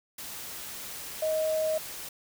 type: tone in noise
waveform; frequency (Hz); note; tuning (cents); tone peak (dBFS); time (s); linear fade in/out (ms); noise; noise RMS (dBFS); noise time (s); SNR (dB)
sine; 628; D#5; +16; -25; 1.22-1.78; 5; white; -40; 0.18-2.09; +12
effects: none